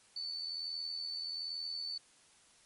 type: tone with amplitude modulation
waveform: sine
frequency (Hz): 4496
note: C#8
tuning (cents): +24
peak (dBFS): -35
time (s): 0.16-1.98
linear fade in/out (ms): 5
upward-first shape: sine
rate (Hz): 81.2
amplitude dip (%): 50
effects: white hiss -64 dBFS RMS until 2.65 s + MP3 48 kbps